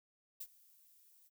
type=noise with ADSR envelope; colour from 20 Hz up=violet; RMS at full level=-43 dBFS; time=0.4-1.3 s; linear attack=10 ms; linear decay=54 ms; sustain=-23 dB; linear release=34 ms; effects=none